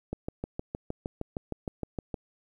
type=click train; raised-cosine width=2 ms; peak=-19 dBFS; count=14; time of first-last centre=0.13-2.142 s; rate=6.46 Hz; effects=10-bit